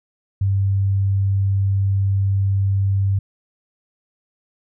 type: tone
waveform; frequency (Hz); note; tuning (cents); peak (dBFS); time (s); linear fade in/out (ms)
sine; 98; G2; 0; -15; 0.41-3.19; 5
effects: none